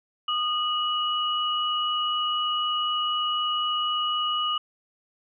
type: tone pair together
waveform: sine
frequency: 1229.4 / 2924 Hz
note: D#6 / F#7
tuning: -21 / -21 cents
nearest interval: octave + minor third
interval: 1500 cents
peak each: -26 dBFS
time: 0.28-4.58 s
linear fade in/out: 5 ms
effects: none